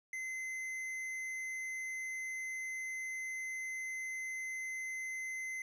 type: tone with tanh clipping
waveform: sine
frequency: 2056 Hz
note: C7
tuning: 31 cents flat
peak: -40 dBFS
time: 0.13-5.62 s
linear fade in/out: 2 ms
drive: 11 dB
effects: none